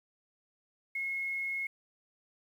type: tone with quantisation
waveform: sine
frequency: 2169 Hz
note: C#7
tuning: 38 cents flat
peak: -32 dBFS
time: 0.95-1.67 s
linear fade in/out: 5 ms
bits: 10
effects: none